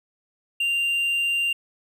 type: tone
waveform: triangle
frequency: 2783 Hz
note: F7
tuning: 7 cents flat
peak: -19 dBFS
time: 0.6-1.53 s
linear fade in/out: 5 ms
effects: none